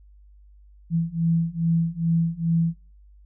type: beating tone pair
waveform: sine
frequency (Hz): 164.81 / 167.21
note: E3 / E3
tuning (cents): 0 / +25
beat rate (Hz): 2.4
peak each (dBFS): -24 / -23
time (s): 0.9-2.74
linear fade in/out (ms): 50
effects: noise-tail reverb RT60 0.3 s tail -17 dB re dry + added 50 Hz sine -48 dBFS peak until 3.25 s